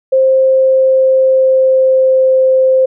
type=tone with pitch glide; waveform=sine; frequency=527 to 522.5 Hz; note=C5 to C5; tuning=+12 to -2 cents; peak=-6 dBFS; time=0.12-2.86 s; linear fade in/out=10 ms; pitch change=-14 cents; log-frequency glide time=0.38-2.37 s; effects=none